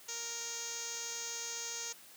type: tone with low-pass filter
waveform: 5% pulse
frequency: 466.2 Hz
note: A#4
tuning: in tune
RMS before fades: -41 dBFS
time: 0.08-1.93 s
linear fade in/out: 10 ms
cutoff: 6700 Hz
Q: 9.5
effects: white hiss -56 dBFS RMS until 2.16 s + high-pass 150 Hz 12 dB/octave